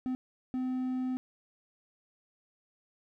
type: tone bursts at uneven times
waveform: triangle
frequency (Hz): 255.9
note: C4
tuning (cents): -38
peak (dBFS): -28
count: 2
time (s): 0.06-0.15 / 0.54-1.17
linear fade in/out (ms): 0
effects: none